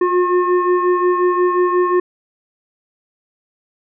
sine tone with frequency modulation, 357.2 Hz, F4, 39 cents sharp, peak -12 dBFS, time 0.01-2 s, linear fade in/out 5 ms, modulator 720 Hz, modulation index 1.1, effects none

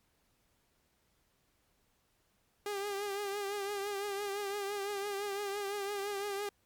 sawtooth tone with vibrato, 403.1 Hz, G4, 48 cents sharp, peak -31 dBFS, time 2.66-6.49 s, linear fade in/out 2 ms, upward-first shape triangle, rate 5.9 Hz, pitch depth 61 cents each way, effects pink hiss -74 dBFS RMS until 6.65 s + MP3 96 kbps

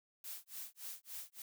blue noise with tremolo, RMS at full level -45 dBFS, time 0.24-1.42 s, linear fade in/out 2 ms, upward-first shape sine, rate 3.5 Hz, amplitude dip 100%, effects none

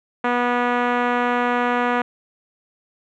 5% pulse tone with low-pass filter, 243.8 Hz, B3, 22 cents flat, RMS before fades -20 dBFS, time 0.24-2.02 s, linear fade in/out 5 ms, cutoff 1400 Hz, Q 0.76, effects none

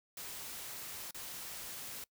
white noise with dropouts, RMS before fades -45 dBFS, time 0.17-2.04 s, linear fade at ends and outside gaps 2 ms, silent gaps 1.109-1.145 s, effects noise-tail reverb RT60 0.1 s tail -23 dB re dry

